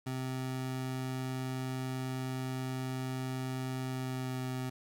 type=tone with pitch glide; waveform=25% pulse; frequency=129.9 to 128.63 Hz; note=C3 to C3; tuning=-12 to -29 cents; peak=-31 dBFS; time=0.06-4.7 s; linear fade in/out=10 ms; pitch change=-17 cents; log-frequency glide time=3.84-4.48 s; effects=11-bit